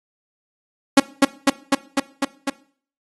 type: tone with echo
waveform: sawtooth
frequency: 275.5 Hz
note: C#4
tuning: 11 cents flat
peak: -3 dBFS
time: 0.97-1 s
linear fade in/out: 5 ms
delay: 250 ms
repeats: 6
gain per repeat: -2 dB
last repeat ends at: 2.5 s
effects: noise-tail reverb RT60 0.5 s tail -20 dB re dry + AAC 32 kbps